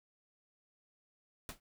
pink noise with exponential decay, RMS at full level -39 dBFS, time 1.49-1.6 s, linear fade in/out 1 ms, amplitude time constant 23 ms, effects none

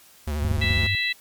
square tone with vibrato, 74 Hz, D2, 14 cents sharp, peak -25 dBFS, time 0.27-0.87 s, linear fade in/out 5 ms, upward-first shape sine, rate 12 Hz, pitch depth 63 cents each way
sine tone, 98 Hz, G2, in tune, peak -24 dBFS, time 0.42-0.95 s, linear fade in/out 0 ms
click train, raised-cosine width 5 ms, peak -17 dBFS, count 7, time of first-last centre 0.45-0.837 s, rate 15.5 Hz
harmonic tone, 660 Hz, E5, 2 cents sharp, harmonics 3 / 4 / 5 / 6, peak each -25 / -27 / -35 / -27 dBFS, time 0.61-1.13 s, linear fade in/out 10 ms
effects white hiss -52 dBFS RMS until 1.2 s + MP3 96 kbps

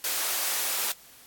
white high-pass noise, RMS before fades -28 dBFS, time 0.04-0.92 s, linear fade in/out 2 ms, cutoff 480 Hz, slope 12 dB/octave, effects white hiss -52 dBFS RMS until 1.26 s + AAC 64 kbps

